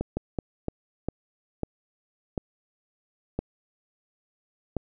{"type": "slowing click train", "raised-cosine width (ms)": 2, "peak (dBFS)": -14, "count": 9, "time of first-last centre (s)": [0.01, 4.767], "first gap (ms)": 160, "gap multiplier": 1.36, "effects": []}